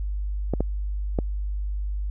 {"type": "clicks", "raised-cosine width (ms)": 2, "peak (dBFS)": -10, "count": 3, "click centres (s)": [0.537, 0.606, 1.188], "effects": ["added 50 Hz sine -25 dBFS peak until 2.1 s"]}